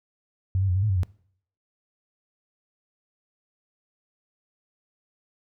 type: tone with pitch steps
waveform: sine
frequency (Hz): 94.2 / 97.2 / 89.5 / 96.1 / 107.4 / 95.1 / 89.6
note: F#2 / G2 / F2 / G2 / A2 / F#2 / F2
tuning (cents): +32 / -14 / +43 / -34 / -41 / +48 / +45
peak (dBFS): -20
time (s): 0.55-1.033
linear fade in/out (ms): 0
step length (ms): 69
effects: noise-tail reverb RT60 0.6 s tail -22 dB re dry